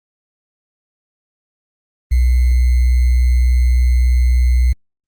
sine tone with sample-and-hold, 61.74 Hz, B1, in tune, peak -9 dBFS, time 2.11-4.73 s, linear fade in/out 10 ms, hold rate 2100 Hz, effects Opus 24 kbps

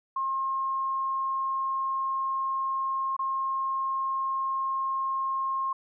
sine tone with dropouts, 1070 Hz, C6, 38 cents sharp, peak -26 dBFS, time 0.16-5.73 s, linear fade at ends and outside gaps 5 ms, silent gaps 3.166-3.191 s, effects none

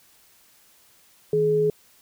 sine tone pair together, 158.33 / 422.7 Hz, D#3 / G#4, +31 / +31 cents, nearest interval octave + perfect fourth, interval 1700 cents, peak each -27 / -18 dBFS, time 1.33-1.7 s, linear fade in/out 2 ms, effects white hiss -57 dBFS RMS until 2.01 s

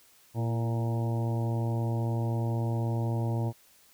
harmonic tone with a mistuned harmonic, 116.2 Hz, A#2, 5 cents flat, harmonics 1 / 2 / 3 / 4 / 5 / 6 / 7 / 8, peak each -27 / -37 / -38 / -43 / -42 / -45 / -44 / -45 dBFS, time 0.34-3.53 s, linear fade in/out 50 ms, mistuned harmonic 3, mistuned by -38 cents, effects white hiss -60 dBFS RMS until 3.93 s

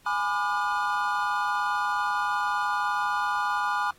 triangle chord, G# diminished seventh, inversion none, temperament just, 830.6 / 996.7 / 1196.1 / 1435.3 Hz, G#5 / B5 / D6 / F6, 0 / +16 / +31 / +47 cents, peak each -28 dBFS, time 0.06-3.91 s, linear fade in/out 5 ms, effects pink hiss -59 dBFS RMS until 3.98 s + AAC 48 kbps

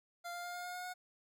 25% pulse tone with pitch steps, 695 / 700.2 / 705.5 / 710.8 / 716.2 / 721.6 / 727 Hz, F5 / F5 / F5 / F5 / F5 / F#5 / F#5, -9 / +4 / +17 / +30 / +43 / -44 / -31 cents, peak -38 dBFS, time 0.24-0.94 s, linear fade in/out 20 ms, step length 100 ms, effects none

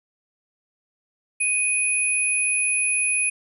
sine tone pair together, 2489 / 10101 Hz, D#7 / D#9, 0 / +25 cents, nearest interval 2 octaves, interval 2425 cents, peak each -22 dBFS, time 1.4-3.3 s, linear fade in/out 10 ms, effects none

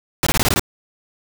pink noise bursts, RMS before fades -17 dBFS, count 7, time 0.23-0.595 s, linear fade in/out 0 ms, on 35 ms, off 20 ms, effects none

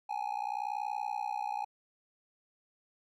triangle tone with amplitude modulation, 830 Hz, G#5, 1 cent flat, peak -27 dBFS, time 0.09-1.65 s, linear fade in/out 10 ms, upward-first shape sine, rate 60.8 Hz, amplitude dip 100%, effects none

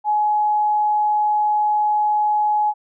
sine tone, 843 Hz, G#5, 26 cents sharp, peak -15 dBFS, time 0.04-2.74 s, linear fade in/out 50 ms, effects none

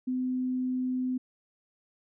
sine tone, 254.7 Hz, C4, 46 cents flat, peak -27 dBFS, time 0.07-1.18 s, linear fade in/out 10 ms, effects none

